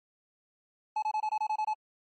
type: tone bursts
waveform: triangle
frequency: 859 Hz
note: A5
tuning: 42 cents flat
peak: -25 dBFS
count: 9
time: 0.96-1.736 s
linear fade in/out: 5 ms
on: 64 ms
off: 25 ms
effects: MP3 32 kbps